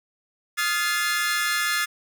sawtooth chord, F dominant seventh, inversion third, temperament equal with one note detuned, 1244.5 / 1396.9 / 1715.8 / 2093 Hz, Eb6 / F6 / A6 / C7, 0 / 0 / -44 / 0 cents, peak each -26 / -25 / -22 / -25 dBFS, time 0.57-1.86 s, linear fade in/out 20 ms, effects none

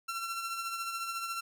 sawtooth tone with tremolo, 1356 Hz, E6, 49 cents sharp, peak -29 dBFS, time 0.08-1.41 s, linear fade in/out 10 ms, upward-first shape triangle, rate 14 Hz, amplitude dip 50%, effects none

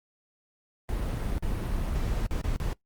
brown noise with dropouts, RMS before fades -29 dBFS, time 0.89-2.73 s, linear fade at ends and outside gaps 0 ms, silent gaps 1.381-1.425 / 2.265-2.31 / 2.414-2.441 / 2.561-2.601 s, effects noise-tail reverb RT60 0.1 s tail -20 dB re dry + Opus 32 kbps

